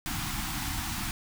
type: band-stop noise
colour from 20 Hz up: pink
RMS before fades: -33 dBFS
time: 0.06-1.11 s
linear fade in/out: 0 ms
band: 330 to 710 Hz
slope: 96 dB/octave
effects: none